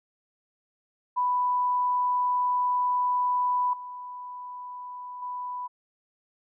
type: tone with level steps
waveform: sine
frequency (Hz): 991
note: B5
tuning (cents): +6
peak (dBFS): -22 / -36 / -31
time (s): 1.16-5.68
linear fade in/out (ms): 20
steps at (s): 3.73 / 5.22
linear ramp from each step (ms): 5
effects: none